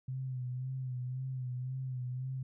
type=tone with vibrato; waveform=sine; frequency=128.2 Hz; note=C3; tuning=35 cents flat; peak=-35 dBFS; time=0.08-2.43 s; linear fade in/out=5 ms; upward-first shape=sine; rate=1.9 Hz; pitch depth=48 cents each way; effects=none